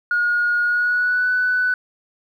sine tone with pitch glide, 1438 to 1493.9 Hz, F#6 to F#6, -50 to +16 cents, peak -15 dBFS, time 0.11-1.74 s, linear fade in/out 2 ms, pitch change +66 cents, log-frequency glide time 0.63-1.3 s, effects tanh soft clip ceiling -11 dBFS + 9-bit

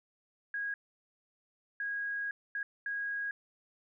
sine tone bursts at uneven times, 1644 Hz, G#6, 18 cents flat, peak -33 dBFS, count 4, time 0.54-0.74 / 1.8-2.31 / 2.55-2.63 / 2.86-3.31 s, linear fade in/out 2 ms, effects none

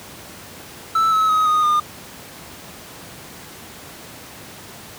triangle tone with pitch steps, 1318.5 / 1291.4 / 1264.8 / 1238.8 / 1213.3 Hz, E6 / E6 / D#6 / D#6 / D#6, 0 / -36 / +28 / -8 / -44 cents, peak -12 dBFS, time 0.95-1.8 s, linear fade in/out 5 ms, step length 170 ms, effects pink hiss -38 dBFS RMS until 4.98 s + high-pass 100 Hz 12 dB/octave

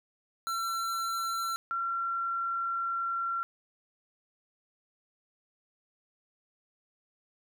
square / sine tone pair in turn, 1352 / 1365.3 Hz, E6 / F6, +43 / -40 cents, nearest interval unison, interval 17 cents, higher second, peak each -31 / -29 dBFS, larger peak second, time 0.47-1.56 / 1.71-3.43 s, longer second, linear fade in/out 0 ms, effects none

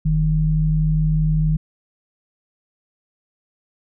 sine tone pair together, 43.65 / 155.56 Hz, F1 / D#3, 0 / 0 cents, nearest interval octave + minor seventh, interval 2200 cents, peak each -20 / -16 dBFS, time 0.05-1.57 s, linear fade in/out 10 ms, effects none

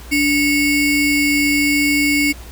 square ring-modulated tone, 1244.5 Hz, D#6, in tune, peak -11 dBFS, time 0.11-2.33 s, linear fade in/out 20 ms, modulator 955 Hz, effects added 60 Hz sine -34 dBFS peak until 2.51 s + pink hiss -40 dBFS RMS until 2.51 s

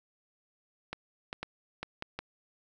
clicks, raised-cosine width 0.3 ms, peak -20 dBFS, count 6, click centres 0.93 / 1.329 / 1.43 / 1.83 / 2.024 / 2.19 s, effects none

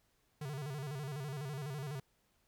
square tone with vibrato, 141.6 Hz, C#3, 37 cents sharp, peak -40 dBFS, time 0.41-2 s, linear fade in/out 5 ms, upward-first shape square, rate 12 Hz, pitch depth 110 cents each way, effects pink hiss -75 dBFS RMS until 2.47 s

